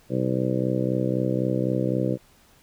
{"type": "harmonic tone", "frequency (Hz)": 63.9, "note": "C2", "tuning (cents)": -40, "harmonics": [2, 3, 4, 5, 6, 7, 8, 9], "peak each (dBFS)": [-27, -28, -32, -28, -32, -35, -29, -34], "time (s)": [0.09, 2.18], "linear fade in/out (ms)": 50, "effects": ["pink hiss -57 dBFS RMS until 2.62 s"]}